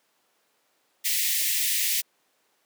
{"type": "high-pass noise", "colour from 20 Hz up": "white", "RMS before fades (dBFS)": -25, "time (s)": [1.04, 2.02], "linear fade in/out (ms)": 20, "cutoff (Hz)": 1800, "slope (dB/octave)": 96, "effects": ["pink hiss -68 dBFS RMS until 2.65 s", "high-pass 400 Hz 12 dB/octave"]}